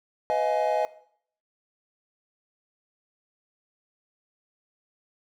triangle chord, F half-diminished seventh, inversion second, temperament just, 502.9 / 628.6 / 698.5 / 838.1 Hz, Cb5 / Eb5 / F5 / Ab5, +31 / +18 / 0 / +16 cents, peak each -28 / -24 / -29 / -25 dBFS, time 0.3-0.85 s, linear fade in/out 0 ms, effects noise-tail reverb RT60 0.6 s tail -18 dB re dry

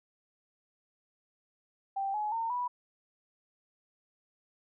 sine tone with pitch steps, 784 / 845.1 / 911 / 982.1 Hz, G5 / G#5 / A#5 / B5, 0 / +30 / -40 / -10 cents, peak -30 dBFS, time 1.96-2.68 s, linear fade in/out 10 ms, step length 180 ms, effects none

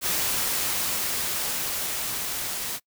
white noise with level ramp, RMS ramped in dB -25 to -31 dBFS, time 0.01-2.8 s, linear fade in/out 50 ms, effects noise-tail reverb RT60 0.1 s tail -24 dB re dry

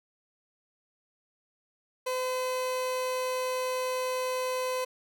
30% pulse tone, 510 Hz, C5, 44 cents flat, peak -26 dBFS, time 2.06-4.85 s, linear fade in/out 10 ms, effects none

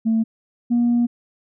sine tone pair in turn, 223.9 / 238.8 Hz, A3 / A#3, +30 / +42 cents, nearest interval minor second, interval 112 cents, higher second, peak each -14 / -13 dBFS, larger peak second, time 0.05-0.24 / 0.7-1.07 s, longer second, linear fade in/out 20 ms, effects tanh soft clip ceiling -12 dBFS

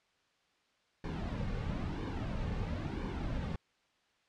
brown noise with flanger, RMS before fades -37 dBFS, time 1.04-3.56 s, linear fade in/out 2 ms, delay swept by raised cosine 1.5 to 3.1 ms, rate 1 Hz, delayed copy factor -0.6, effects white hiss -72 dBFS RMS until 4.28 s + low-pass 4000 Hz 12 dB/octave

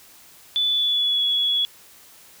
sine tone with pitch glide, 3480 to 3373 Hz, A7 to G#7, -20 to +26 cents, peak -18 dBFS, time 0.56-1.65 s, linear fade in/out 0 ms, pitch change -54 cents, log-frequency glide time 0.68-1.23 s, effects white hiss -49 dBFS RMS until 2.4 s

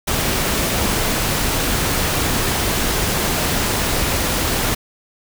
pink noise, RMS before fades -19 dBFS, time 0.07-4.75 s, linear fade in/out 10 ms, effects none

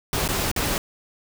pink noise with dropouts, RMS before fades -24 dBFS, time 0.13-0.78 s, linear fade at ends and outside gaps 1 ms, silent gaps 0.278-0.288 / 0.515-0.562 s, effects none

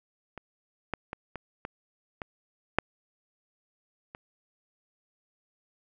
clicks, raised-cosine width 0.5 ms, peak -25 / -15 / -20 / -22 / -20 / -20 / -6 / -26 dBFS, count 8, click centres 0.377 / 0.937 / 1.131 / 1.357 / 1.651 / 2.218 / 2.786 / 4.149 s, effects none

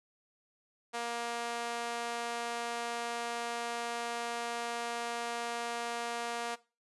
sawtooth tone with high-pass filter, 235.6 Hz, A#3, 19 cents sharp, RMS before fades -37 dBFS, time 0.93-6.56 s, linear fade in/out 20 ms, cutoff 650 Hz, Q 1.2, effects noise-tail reverb RT60 0.3 s tail -19 dB re dry + resampled to 24000 Hz

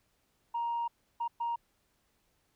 sine tone bursts at uneven times, 938 Hz, A#5, 11 cents sharp, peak -29 dBFS, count 3, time 0.54-0.88 / 1.2-1.28 / 1.4-1.56 s, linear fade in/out 10 ms, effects tanh soft clip ceiling -27 dBFS + pink hiss -74 dBFS RMS until 2.55 s

